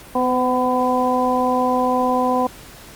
harmonic tone with a mistuned harmonic, 251.4 Hz, B3, 31 cents sharp, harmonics 1 / 2 / 3 / 4, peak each -21 / -21 / -21 / -21 dBFS, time 0.15-2.47 s, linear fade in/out 5 ms, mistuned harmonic 2, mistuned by +17 cents, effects pink hiss -41 dBFS RMS until 2.95 s + Opus 48 kbps

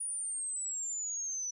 sine exponential sweep, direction down, 9690 to 5920 Hz, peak -34 dBFS, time 0-1.51 s, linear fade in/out 10 ms, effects none

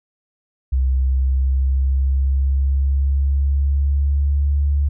sine tone with pitch glide, 65.2 to 71.51 Hz, C2 to D2, -5 to -46 cents, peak -14 dBFS, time 0.72-4.89 s, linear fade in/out 10 ms, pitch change +159 cents, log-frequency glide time 0.88-4.6 s, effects none

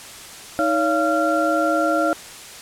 sine tone cluster, 315.1 / 566 / 686 / 1378 Hz, D#4 / C#5 / F5 / F6, +22 / +36 / -31 / -24 cents, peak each -22 dBFS, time 0.59-2.13 s, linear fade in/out 0 ms, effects white hiss -38 dBFS RMS until 2.61 s + low-pass 10000 Hz 12 dB/octave

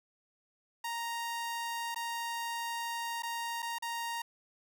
sawtooth tone with dropouts, 932.3 Hz, A#5, in tune, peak -31 dBFS, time 0.84-4.22 s, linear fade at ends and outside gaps 5 ms, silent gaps 1.946-1.959 / 3.223-3.232 / 3.622-3.626 / 3.785-3.823 s, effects none

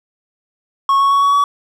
triangle tone with pitch steps, 1099 / 1107.9 / 1116.9 / 1126 / 1135.1 Hz, C#6 / C#6 / C#6 / C#6 / C#6, -15 / -1 / +13 / +27 / +41 cents, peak -8 dBFS, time 0.89-1.44 s, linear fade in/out 2 ms, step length 110 ms, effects none

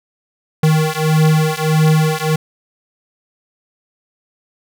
square beating tone pair, 155.56 / 157.16 Hz, D#3 / D#3, 0 / +18 cents, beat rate 1.6 Hz, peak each -15 dBFS, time 0.63-2.36 s, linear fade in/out 5 ms, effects none

